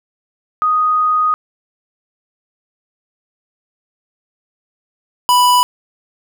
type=tone pair in turn; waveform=sine / square; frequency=1244.5 / 987.8 Hz; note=D#6 / B5; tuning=0 / 0 cents; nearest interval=major third; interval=400 cents; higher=first; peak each=-11 / -9 dBFS; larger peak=second; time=0.62-1.34 / 5.29-5.63 s; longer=first; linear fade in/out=0 ms; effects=none